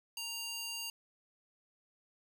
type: tone with high-pass filter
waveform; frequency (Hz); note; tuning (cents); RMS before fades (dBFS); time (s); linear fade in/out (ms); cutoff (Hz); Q
square; 932.3; A#5; 0; -41; 0.17-0.9; 2; 3400; 1.3
effects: none